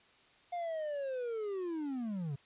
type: linear sweep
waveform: triangle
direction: down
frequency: 713 to 130.81 Hz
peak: -33 dBFS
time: 0.52-2.36 s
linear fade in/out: 10 ms
effects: white hiss -64 dBFS RMS until 2.45 s + resampled to 8000 Hz